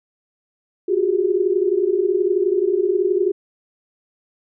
sine tone cluster, 356.7 / 375.5 / 407.7 Hz, F4 / F#4 / G#4, +37 / +26 / -32 cents, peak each -20 dBFS, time 0.88-3.32 s, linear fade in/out 10 ms, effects none

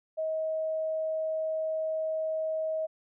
sine tone, 634 Hz, D#5, 32 cents sharp, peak -28 dBFS, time 0.17-2.87 s, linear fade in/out 20 ms, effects none

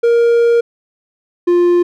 triangle tone pair in turn, 469.1 / 350.6 Hz, A#4 / F4, +11 / +7 cents, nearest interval perfect fourth, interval 504 cents, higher first, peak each -6 dBFS, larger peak neither, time 0.03-0.61 / 1.47-1.83 s, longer first, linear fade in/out 10 ms, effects none

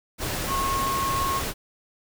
sine tone in noise, 1088 Hz, C#6, 33 cents flat, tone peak -24 dBFS, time 0.47-1.42 s, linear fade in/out 50 ms, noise pink, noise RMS -29 dBFS, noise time 0.18-1.54 s, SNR +2 dB, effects none

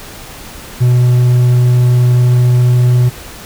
triangle tone, 123.47 Hz, B2, in tune, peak -4 dBFS, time 0.8-3.1 s, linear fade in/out 20 ms, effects pink hiss -31 dBFS RMS until 3.45 s

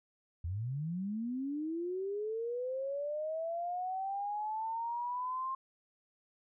sine linear sweep, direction up, 78.5 to 1064 Hz, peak -34 dBFS, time 0.44-5.55 s, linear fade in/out 5 ms, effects none

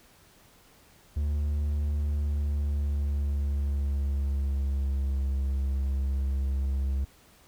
triangle tone with pitch glide, 73.42 to 67.72 Hz, D2 to C#2, 0 to -40 cents, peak -23 dBFS, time 1.16-7.05 s, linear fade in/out 10 ms, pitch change -140 cents, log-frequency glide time 1.99-5.27 s, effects pink hiss -58 dBFS RMS until 7.47 s

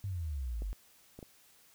sine exponential sweep, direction down, 102.1 to 46.25 Hz, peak -34 dBFS, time 0.04-0.73 s, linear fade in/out 0 ms
clicks, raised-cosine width 2 ms, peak -33 dBFS, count 3, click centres 0.621 / 1.19 / 1.228 s
effects white hiss -63 dBFS RMS until 1.74 s

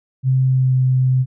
sine tone with pitch glide, 130.81 to 129.16 Hz, C3 to C3, 0 to -22 cents, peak -12 dBFS, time 0.23-1.26 s, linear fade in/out 50 ms, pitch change -22 cents, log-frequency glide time 0.45-0.76 s, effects none

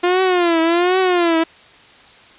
sawtooth tone with vibrato, 350 Hz, F4, 4 cents sharp, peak -9 dBFS, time 0.03-1.44 s, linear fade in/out 10 ms, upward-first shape triangle, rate 1.3 Hz, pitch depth 140 cents each way, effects white hiss -45 dBFS RMS until 2.38 s + resampled to 8000 Hz

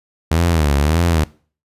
sawtooth tone with vibrato, 77.78 Hz, D#2, in tune, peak -9 dBFS, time 0.31-1.24 s, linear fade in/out 5 ms, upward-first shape sine, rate 1.7 Hz, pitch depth 180 cents each way, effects noise-tail reverb RT60 0.4 s tail -21 dB re dry + resampled to 32000 Hz

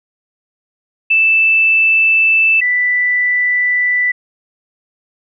sine tone pair in turn, 2642 / 1979.3 Hz, E7 / B6, +3 / +3 cents, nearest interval perfect fourth, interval 500 cents, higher first, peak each -8 / -11 dBFS, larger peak first, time 1.1-2.61 / 2.61-4.12 s, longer neither, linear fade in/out 10 ms, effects none

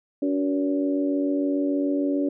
harmonic tone with a mistuned harmonic, 95 Hz, F#2, 46 cents sharp, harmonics 3 / 4 / 5 / 6, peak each -22 / -30 / -35 / -30 dBFS, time 0.22-2.29 s, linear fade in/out 5 ms, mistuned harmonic 4, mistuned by -38 cents, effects none

